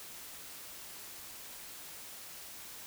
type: silence
effects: white hiss -48 dBFS RMS until 2.86 s